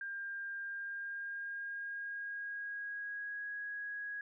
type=tone with pitch glide; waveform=sine; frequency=1600 to 1658.3 Hz; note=G6 to G#6; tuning=+35 to -3 cents; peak=-39 dBFS; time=0.01-4.21 s; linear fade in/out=2 ms; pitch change=+62 cents; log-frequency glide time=0.63-3.5 s; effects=none